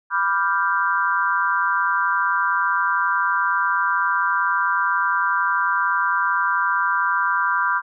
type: chord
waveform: sine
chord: G dominant seventh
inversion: first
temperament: equal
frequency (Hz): 987.8 / 1174.7 / 1396.9 / 1568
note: B5 / D6 / F6 / G6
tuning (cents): 0 / 0 / 0 / 0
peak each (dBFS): -23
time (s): 0.1-7.82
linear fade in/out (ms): 50
effects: none